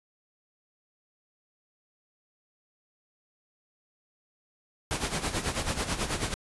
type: noise with tremolo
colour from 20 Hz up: pink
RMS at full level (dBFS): -28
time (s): 4.91-6.34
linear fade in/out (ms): 0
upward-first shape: sine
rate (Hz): 9.2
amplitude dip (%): 70
effects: resampled to 24000 Hz